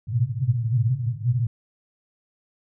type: band-pass noise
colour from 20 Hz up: pink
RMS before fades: -23 dBFS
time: 0.07-1.47 s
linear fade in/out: 5 ms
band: 110 to 130 Hz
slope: 96 dB/octave
effects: none